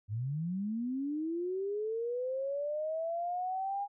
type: linear sweep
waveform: sine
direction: up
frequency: 98.1 to 816 Hz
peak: -32 dBFS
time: 0.08-3.88 s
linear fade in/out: 50 ms
effects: none

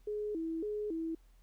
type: tone with vibrato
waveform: sine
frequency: 370 Hz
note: F#4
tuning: in tune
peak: -34 dBFS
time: 0.07-1.15 s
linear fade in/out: 5 ms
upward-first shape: square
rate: 1.8 Hz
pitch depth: 220 cents each way
effects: added 41 Hz sine -59 dBFS peak until 1.42 s + pink hiss -73 dBFS RMS until 1.42 s

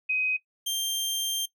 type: tone pair in turn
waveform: sine / sawtooth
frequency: 2518 / 3172 Hz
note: D#7 / G7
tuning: +20 / +20 cents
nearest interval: major third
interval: 400 cents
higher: second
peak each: -23 dBFS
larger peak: neither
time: 0.09-0.37 / 0.66-1.46 s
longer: second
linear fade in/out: 10 ms
effects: noise-tail reverb RT60 0.1 s tail -19 dB re dry

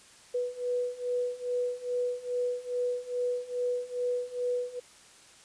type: beating tone pair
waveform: sine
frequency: 490.9 / 493.3 Hz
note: B4 / B4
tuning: -10 / -2 cents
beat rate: 2.4 Hz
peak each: -33 / -31 dBFS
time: 0.34-4.8 s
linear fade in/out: 10 ms
effects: white hiss -55 dBFS RMS until 5.44 s + resampled to 22050 Hz

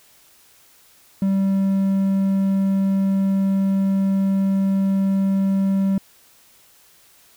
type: tone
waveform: triangle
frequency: 194.2 Hz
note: G3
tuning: 16 cents flat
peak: -14 dBFS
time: 1.22-5.98 s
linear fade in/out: 2 ms
effects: white hiss -53 dBFS RMS until 7.36 s

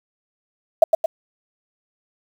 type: tone with echo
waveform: sine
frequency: 650 Hz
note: E5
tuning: 24 cents flat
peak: -5 dBFS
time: 0.82-0.84 s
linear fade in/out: 5 ms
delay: 110 ms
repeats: 2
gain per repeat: -5 dB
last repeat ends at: 1.06 s
effects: 7-bit

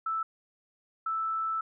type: tone pair in turn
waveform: sine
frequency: 1318.5 / 1318.5 Hz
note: E6 / E6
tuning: 0 / 0 cents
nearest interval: unison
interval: 0 cents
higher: neither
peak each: -28 dBFS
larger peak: neither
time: 0.06-0.23 / 1.06-1.61 s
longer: second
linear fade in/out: 5 ms
effects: none

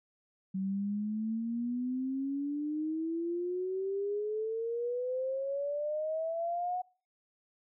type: exponential sweep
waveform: sine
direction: up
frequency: 188.5 to 735 Hz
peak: -31 dBFS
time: 0.54-6.82 s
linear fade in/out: 10 ms
effects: noise-tail reverb RT60 0.4 s tail -22 dB re dry

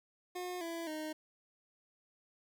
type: tone with pitch steps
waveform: 25% pulse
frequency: 360 / 334 / 309.8 Hz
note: F#4 / E4 / D#4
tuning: -47 / +23 / -7 cents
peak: -35 dBFS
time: 0.35-1.13 s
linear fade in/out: 10 ms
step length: 260 ms
effects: 11-bit

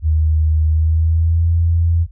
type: tone with pitch glide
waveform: sine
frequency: 78.3 to 83.92 Hz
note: D#2 to E2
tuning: +11 to +31 cents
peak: -11 dBFS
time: 0.02-2.07 s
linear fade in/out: 50 ms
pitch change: +120 cents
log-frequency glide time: 0.68-1.5 s
effects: added 50 Hz sine -37 dBFS peak until 2.11 s

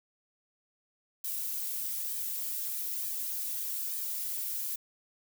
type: noise with flanger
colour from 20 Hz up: violet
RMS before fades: -35 dBFS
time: 1.24-4.76 s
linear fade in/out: 5 ms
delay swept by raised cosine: 1.4 to 3.9 ms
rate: 1.1 Hz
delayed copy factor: -0.85
effects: none

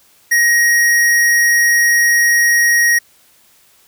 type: tone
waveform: square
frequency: 1885 Hz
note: A#6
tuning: 19 cents sharp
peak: -10 dBFS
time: 0.31-2.99 s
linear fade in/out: 10 ms
effects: white hiss -51 dBFS RMS until 3.87 s

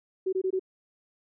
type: tone bursts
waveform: sine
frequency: 376.7 Hz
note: F#4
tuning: 31 cents sharp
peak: -24 dBFS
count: 4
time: 0.26-0.595 s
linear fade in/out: 10 ms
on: 68 ms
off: 21 ms
effects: none

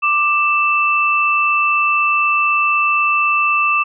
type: tone pair together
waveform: sine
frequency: 1181.3 / 2652 Hz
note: D6 / E7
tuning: +10 / +10 cents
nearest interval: octave + major second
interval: 1400 cents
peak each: -15 dBFS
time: 0.02-3.84 s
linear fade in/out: 20 ms
effects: none

